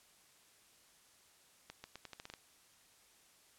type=accelerating click train; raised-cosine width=0.2 ms; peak=-30 dBFS; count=9; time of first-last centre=1.7-2.338 s; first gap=140 ms; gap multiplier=0.83; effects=white hiss -66 dBFS RMS until 3.58 s + low-pass 11000 Hz 12 dB/octave